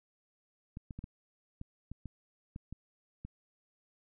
clicks, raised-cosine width 5 ms, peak -30 dBFS, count 10, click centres 0.771 / 0.908 / 0.99 / 1.041 / 1.614 / 1.916 / 2.057 / 2.561 / 2.726 / 3.25 s, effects none

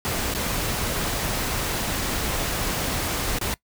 pink noise with dropouts, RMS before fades -26 dBFS, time 0.05-3.54 s, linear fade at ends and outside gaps 0 ms, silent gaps 0.339-0.349 / 3.386-3.413 s, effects noise-tail reverb RT60 0.1 s tail -21 dB re dry

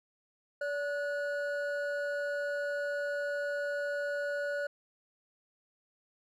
triangle tone pair together, 574.8 / 1461 Hz, D5 / F#6, -37 / -22 cents, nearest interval octave + major third, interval 1615 cents, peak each -31 / -35 dBFS, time 0.61-4.67 s, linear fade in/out 5 ms, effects none

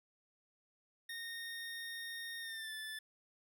25% pulse tone with pitch glide, 1847 to 1750.4 Hz, A#6 to A6, -16 to -9 cents, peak -39 dBFS, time 1.09-2.99 s, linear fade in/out 5 ms, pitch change -93 cents, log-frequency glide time 2.4-2.73 s, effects none

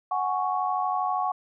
sine chord, F# suspended second, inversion none, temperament just, 740 / 832.5 / 1110 Hz, F#5 / G#5 / C#6, 0 / +4 / +2 cents, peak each -27 / -30 / -28 dBFS, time 0.11-1.32 s, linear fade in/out 5 ms, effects none

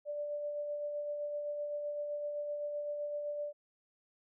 sine tone with tremolo, 587.3 Hz, D5, in tune, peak -34 dBFS, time 0.05-3.53 s, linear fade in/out 50 ms, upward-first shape sine, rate 7.8 Hz, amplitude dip 30%, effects none

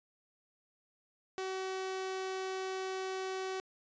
sawtooth tone, 378.4 Hz, F#4, 39 cents sharp, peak -32 dBFS, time 1.38-3.6 s, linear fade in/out 0 ms, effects resampled to 16000 Hz

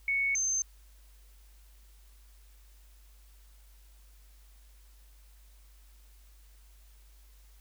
sine tone pair in turn, 2217 / 6271 Hz, C#7 / G8, 0 / 0 cents, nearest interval octave + tritone, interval 1800 cents, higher second, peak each -26 / -27 dBFS, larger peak first, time 0.08-0.35 / 0.35-0.62 s, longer neither, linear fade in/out 2 ms, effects added 50 Hz sine -54 dBFS peak until 7.6 s + white hiss -65 dBFS RMS until 7.6 s

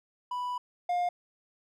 triangle tone pair in turn, 987.8 / 708.8 Hz, B5 / F5, 0 / +25 cents, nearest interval tritone, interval 575 cents, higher first, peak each -29 / -24 dBFS, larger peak second, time 0.31-0.58 / 0.89-1.09 s, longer first, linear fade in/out 5 ms, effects none

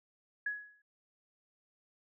sine tone with exponential decay, 1679 Hz, G#6, 18 cents sharp, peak -30 dBFS, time 0.46-0.82 s, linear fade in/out 5 ms, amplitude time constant 77 ms, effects none

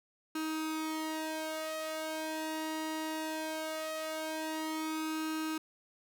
sawtooth tone with flanger, 315 Hz, D#4, 21 cents sharp, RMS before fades -37 dBFS, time 0.35-5.58 s, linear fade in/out 5 ms, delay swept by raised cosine 0.74 to 2.14 ms, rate 0.2 Hz, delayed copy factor +0.8, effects none

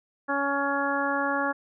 harmonic tone, 280 Hz, C#4, 18 cents sharp, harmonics 1 / 2 / 3 / 4 / 5 / 6, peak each -31 / -31 / -31 / -31 / -31 / -31 dBFS, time 0.28-1.53 s, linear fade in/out 20 ms, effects none

